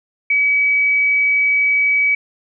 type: tone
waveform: sine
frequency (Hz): 2278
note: C#7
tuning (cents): +47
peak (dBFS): -12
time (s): 0.3-2.15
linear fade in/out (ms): 5
effects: none